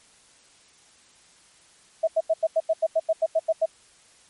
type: tone bursts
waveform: sine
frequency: 646 Hz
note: E5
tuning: 35 cents flat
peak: -17 dBFS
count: 13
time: 2.03-3.659 s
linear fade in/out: 10 ms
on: 45 ms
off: 87 ms
effects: white hiss -56 dBFS RMS until 4.29 s + MP3 48 kbps